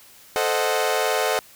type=chord; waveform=sawtooth; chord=A diminished seventh; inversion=none; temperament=equal; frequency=440 / 523.3 / 622.3 / 740 Hz; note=A4 / C5 / Eb5 / Gb5; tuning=0 / 0 / 0 / 0 cents; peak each=-21 / -22 / -22 / -22 dBFS; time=0.36-1.39 s; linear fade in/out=0 ms; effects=white hiss -49 dBFS RMS until 1.55 s